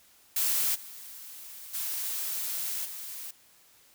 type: noise with level steps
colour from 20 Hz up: blue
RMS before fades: -27 / -45 / -33 / -40 dBFS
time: 0.36-3.31 s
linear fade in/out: 5 ms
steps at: 0.74 / 1.73 / 2.84 s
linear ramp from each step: 20 ms
effects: white hiss -60 dBFS RMS until 3.94 s

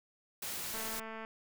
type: noise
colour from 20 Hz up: white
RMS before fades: -40 dBFS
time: 0.42-1 s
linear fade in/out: 5 ms
type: click train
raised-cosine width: 0.5 ms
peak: -30 dBFS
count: 114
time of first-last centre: 0.74-1.249 s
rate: 222 Hz
effects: none

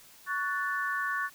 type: chord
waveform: sine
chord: F# minor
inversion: second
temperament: equal with one note detuned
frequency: 1121 / 1480 / 1760 Hz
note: C#6 / F#6 / A6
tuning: +19 / 0 / 0 cents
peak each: -33 dBFS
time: 0.26-1.3 s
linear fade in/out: 50 ms
effects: white hiss -55 dBFS RMS until 1.34 s

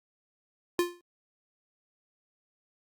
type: tone with exponential decay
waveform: square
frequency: 350 Hz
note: F4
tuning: 4 cents sharp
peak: -21 dBFS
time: 0.79-1.01 s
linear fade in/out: 1 ms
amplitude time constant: 46 ms
effects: Opus 48 kbps

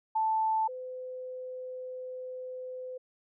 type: tone pair in turn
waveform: sine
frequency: 880 / 509.1 Hz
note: A5 / C5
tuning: 0 / -47 cents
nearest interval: major sixth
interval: 947 cents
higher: first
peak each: -25 / -37 dBFS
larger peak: first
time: 0.15-0.68 / 0.68-2.98 s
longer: second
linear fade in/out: 10 ms
effects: none

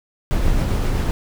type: noise with tremolo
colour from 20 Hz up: brown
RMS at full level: -17 dBFS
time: 0.31-1.11 s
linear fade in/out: 0 ms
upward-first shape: sine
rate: 7.7 Hz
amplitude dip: 25%
effects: none

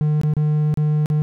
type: tone with dropouts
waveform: triangle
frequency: 151.3 Hz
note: D#3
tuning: 48 cents flat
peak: -13 dBFS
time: 0.01-1.22 s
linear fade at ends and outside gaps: 0 ms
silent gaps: 0.214-0.234 / 0.337-0.367 / 0.741-0.773 / 1.059-1.101 s
effects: none

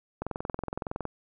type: click train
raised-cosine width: 1 ms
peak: -18 dBFS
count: 19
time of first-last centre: 0.22-1.053 s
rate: 21.6 Hz
effects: none

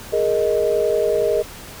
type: chord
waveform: sine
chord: Ab suspended second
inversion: none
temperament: equal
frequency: 415.3 / 466.2 / 622.3 Hz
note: Ab4 / Bb4 / Eb5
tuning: 0 / 0 / 0 cents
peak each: -20 dBFS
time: 0.12-1.43 s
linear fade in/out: 20 ms
effects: pink hiss -37 dBFS RMS until 1.8 s

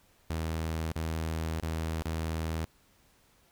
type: tone with dropouts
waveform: sawtooth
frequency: 80.5 Hz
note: E2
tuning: 41 cents flat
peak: -27 dBFS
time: 0.3-2.65 s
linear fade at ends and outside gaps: 0 ms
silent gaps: 0.918-0.957 / 1.599-1.626 / 2.021-2.056 s
effects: pink hiss -65 dBFS RMS until 3.51 s

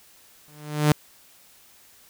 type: tone with exponential growth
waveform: sawtooth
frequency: 150 Hz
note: D3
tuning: 37 cents sharp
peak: -9 dBFS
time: 0.48-0.92 s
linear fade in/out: 0 ms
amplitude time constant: 94 ms
effects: white hiss -54 dBFS RMS until 2.09 s

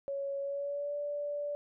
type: tone with pitch glide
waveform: sine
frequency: 556 to 581.6 Hz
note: C#5 to D5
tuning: +5 to -17 cents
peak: -33 dBFS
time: 0.08-1.55 s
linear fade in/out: 0 ms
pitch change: +78 cents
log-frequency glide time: 0.4-0.96 s
effects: none

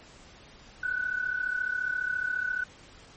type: tone pair together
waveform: sine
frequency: 1478 / 1512.5 Hz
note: F#6 / F#6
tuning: -2 / +38 cents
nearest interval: unison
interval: 40 cents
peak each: -29 / -32 dBFS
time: 0.83-2.64 s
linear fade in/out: 5 ms
effects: pink hiss -52 dBFS RMS until 3.16 s + MP3 32 kbps

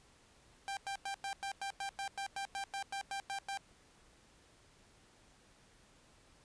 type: tone bursts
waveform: sawtooth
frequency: 790 Hz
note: G5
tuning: 13 cents sharp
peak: -34 dBFS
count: 16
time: 0.68-3.574 s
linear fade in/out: 0 ms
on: 89 ms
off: 98 ms
effects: pink hiss -65 dBFS RMS until 6.44 s + resampled to 22050 Hz

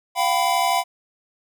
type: tone cluster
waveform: square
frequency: 698 / 770 / 994 Hz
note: F5 / G5 / B5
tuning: -1 / -31 / +11 cents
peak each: -23 dBFS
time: 0.15-0.84 s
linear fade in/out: 50 ms
effects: none

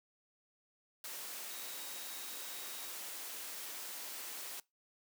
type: tone in noise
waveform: sine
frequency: 3796 Hz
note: A#7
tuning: 31 cents sharp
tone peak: -55 dBFS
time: 1.5-2.89 s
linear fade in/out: 2 ms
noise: white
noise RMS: -45 dBFS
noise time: 1.04-4.6 s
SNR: -13 dB
effects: noise-tail reverb RT60 0.2 s tail -22 dB re dry + high-pass 300 Hz 12 dB/octave

